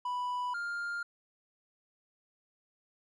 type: tone pair in turn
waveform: triangle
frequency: 987.8 / 1403 Hz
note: B5 / F6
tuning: 0 / +8 cents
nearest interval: tritone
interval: 608 cents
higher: second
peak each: -30 / -32 dBFS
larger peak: first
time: 0.05-0.54 / 0.54-1.03 s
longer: neither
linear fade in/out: 5 ms
effects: resampled to 24000 Hz